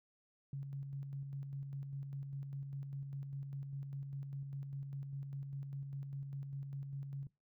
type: tone with tremolo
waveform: sine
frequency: 138.59 Hz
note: C#3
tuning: in tune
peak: -39 dBFS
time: 0.53-7.27 s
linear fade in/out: 2 ms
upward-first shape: square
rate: 5 Hz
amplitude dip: 35%
effects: noise-tail reverb RT60 0.2 s tail -20 dB re dry